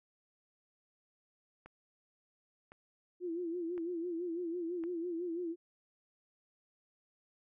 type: click train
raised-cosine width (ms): 0.5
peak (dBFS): -37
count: 4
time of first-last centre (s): 1.66-4.838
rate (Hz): 0.944
type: tone with vibrato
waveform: sine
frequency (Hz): 343.2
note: F4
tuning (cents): -30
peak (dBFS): -35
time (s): 3.2-5.56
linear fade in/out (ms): 50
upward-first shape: sine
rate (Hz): 6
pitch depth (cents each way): 88
effects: none